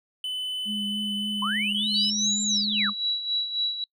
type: tone with pitch glide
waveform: triangle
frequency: 3015 to 2984 Hz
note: F#7 to F#7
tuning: +32 to +14 cents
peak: -26 dBFS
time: 0.24-2.1 s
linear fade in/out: 2 ms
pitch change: -18 cents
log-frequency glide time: 1.58-1.79 s
type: tone with vibrato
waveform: sine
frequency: 207.7 Hz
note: G#3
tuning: in tune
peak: -30 dBFS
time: 0.65-2.94 s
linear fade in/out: 50 ms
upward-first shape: triangle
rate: 3.5 Hz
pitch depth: 28 cents each way
type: linear two-way sweep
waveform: sine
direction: up then down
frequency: 966 to 7370 to 1099 Hz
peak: -26 dBFS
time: 1.42-2.9 s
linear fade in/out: 5 ms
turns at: 2.42 s
type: tone with tremolo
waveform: sine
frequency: 3913 Hz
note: B7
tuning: 17 cents flat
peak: -22 dBFS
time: 1.94-3.84 s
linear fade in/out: 2 ms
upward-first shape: sine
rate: 3.7 Hz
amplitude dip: 65%
effects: noise-tail reverb RT60 0.1 s tail -25 dB re dry